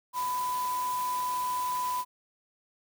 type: tone in noise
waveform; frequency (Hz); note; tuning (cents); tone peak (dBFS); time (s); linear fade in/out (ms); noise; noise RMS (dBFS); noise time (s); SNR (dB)
sine; 998; B5; +18; -28; 0.13-2.05; 50; white; -41; 0.13-2.05; +10
effects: none